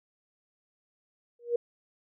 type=tone with exponential growth; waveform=sine; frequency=475.8 Hz; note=A#4; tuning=35 cents sharp; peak=-20 dBFS; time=1.39-1.56 s; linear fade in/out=5 ms; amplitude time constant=36 ms; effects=none

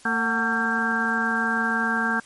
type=harmonic tone with a mistuned harmonic; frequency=226.9 Hz; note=A#3; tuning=47 cents flat; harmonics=1 / 2 / 3 / 4 / 5 / 6 / 7; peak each=-27 / -35 / -33 / -31 / -33 / -30 / -23 dBFS; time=0.05-2.2 s; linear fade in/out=5 ms; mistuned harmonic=3; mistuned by=+150 cents; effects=white hiss -50 dBFS RMS until 2.25 s + MP3 48 kbps

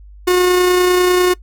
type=tone with amplitude modulation; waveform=45% pulse; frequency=361.5 Hz; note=F#4; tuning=40 cents flat; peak=-9 dBFS; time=0.27-1.34 s; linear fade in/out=10 ms; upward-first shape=sine; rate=30 Hz; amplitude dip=25%; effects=noise-tail reverb RT60 0.1 s tail -22 dB re dry + added 50 Hz sine -36 dBFS peak until 1.42 s

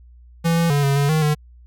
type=tone with pitch steps; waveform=square; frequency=166.8 / 167.9 / 143.4 / 139.2 / 142 / 156.6 / 150.4 Hz; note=E3 / E3 / D3 / C#3 / C#3 / D#3 / D3; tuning=+21 / +32 / -41 / +8 / +42 / +11 / +42 cents; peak=-16 dBFS; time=0.44-1.35 s; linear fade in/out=20 ms; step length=130 ms; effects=added 60 Hz sine -43 dBFS peak until 1.66 s

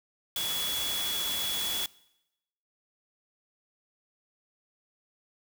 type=tone in noise; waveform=sine; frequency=3380 Hz; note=G#7; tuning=30 cents sharp; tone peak=-31 dBFS; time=0.36-1.86 s; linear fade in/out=2 ms; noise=white; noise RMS=-34 dBFS; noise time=0.36-1.86 s; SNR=0 dB; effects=noise-tail reverb RT60 0.9 s tail -22 dB re dry

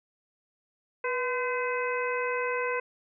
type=harmonic tone with a mistuned harmonic; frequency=510 Hz; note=C5; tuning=44 cents flat; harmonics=1 / 2 / 3 / 4 / 5; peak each=-30 / -33 / -35 / -36 / -37 dBFS; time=1.04-2.8 s; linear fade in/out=5 ms; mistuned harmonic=1; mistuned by=-70 cents; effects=none

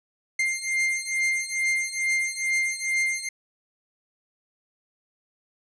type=beating tone pair; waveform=45% pulse; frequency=2103 / 2105.3 Hz; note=C7 / C7; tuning=+8 / +10 cents; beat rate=2.3 Hz; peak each=-27 / -26 dBFS; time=0.39-3.29 s; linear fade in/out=5 ms; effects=resampled to 24000 Hz

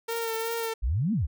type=tone with vibrato; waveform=sawtooth; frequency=456 Hz; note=A#4; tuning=38 cents flat; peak=-25 dBFS; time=0.08-0.74 s; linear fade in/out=10 ms; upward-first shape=sine; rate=2.7 Hz; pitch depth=27 cents each way
type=noise with tremolo; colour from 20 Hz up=violet; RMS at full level=-37 dBFS; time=0.1-0.7 s; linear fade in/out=20 ms; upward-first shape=square; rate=17 Hz; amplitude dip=65%
type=exponential two-way sweep; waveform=sine; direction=up then down; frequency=48.78 to 242.2 to 59.2 Hz; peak=-23 dBFS; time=0.82-1.27 s; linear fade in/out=20 ms; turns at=1.13 s
effects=none

